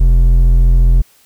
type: tone with hard clipping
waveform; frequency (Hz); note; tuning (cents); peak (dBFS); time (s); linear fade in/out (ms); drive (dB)
sine; 42.77; F1; -35; -7; 0-1.02; 10; 6
effects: white hiss -50 dBFS RMS until 1.25 s